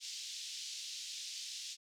white band-pass noise, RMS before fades -45 dBFS, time 0-1.77 s, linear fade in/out 50 ms, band 3100 to 6200 Hz, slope 24 dB/octave, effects none

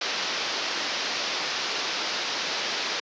white low-pass noise, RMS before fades -29 dBFS, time 0.01-3 s, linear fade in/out 5 ms, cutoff 5600 Hz, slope 48 dB/octave, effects high-pass 300 Hz 12 dB/octave + resampled to 16000 Hz

